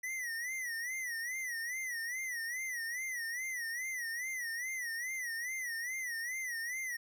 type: tone with vibrato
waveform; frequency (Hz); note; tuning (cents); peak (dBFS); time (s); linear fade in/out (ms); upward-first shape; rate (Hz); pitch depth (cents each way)
square; 1952; B6; -21; -37; 0.03-6.97; 10; sine; 2.4; 130
effects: none